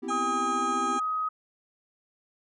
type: chord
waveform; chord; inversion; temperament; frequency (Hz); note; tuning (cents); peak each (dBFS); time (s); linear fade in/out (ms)
triangle; C major seventh; third; equal; 246.9 / 261.6 / 329.6 / 392; B3 / C4 / E4 / G4; 0 / 0 / 0 / 0; -35; 0.02-0.99; 20
type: harmonic tone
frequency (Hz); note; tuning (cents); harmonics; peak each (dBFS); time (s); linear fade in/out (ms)
810; G#5; -43; 1 / 2 / 3 / 4 / 5 / 7 / 8 / 9 / 10; -33 / -43 / -46 / -46 / -52 / -53 / -45 / -48 / -45; 0.08-1; 10
type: tone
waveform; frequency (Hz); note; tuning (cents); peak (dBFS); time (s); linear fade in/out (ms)
sine; 1260; D#6; +21; -26; 0.1-1.29; 10
effects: none